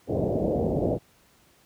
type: low-pass noise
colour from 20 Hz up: white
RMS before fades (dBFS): -25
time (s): 0.07-0.99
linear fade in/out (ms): 50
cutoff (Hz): 640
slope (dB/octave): 48
effects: pink hiss -60 dBFS RMS until 1.65 s + high-pass 60 Hz 12 dB/octave